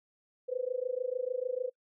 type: tone with amplitude modulation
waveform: sine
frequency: 505 Hz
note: B4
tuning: 39 cents sharp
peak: -27 dBFS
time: 0.48-1.7 s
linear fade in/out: 20 ms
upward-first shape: sine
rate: 26.7 Hz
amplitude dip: 95%
effects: noise-tail reverb RT60 0.1 s tail -26 dB re dry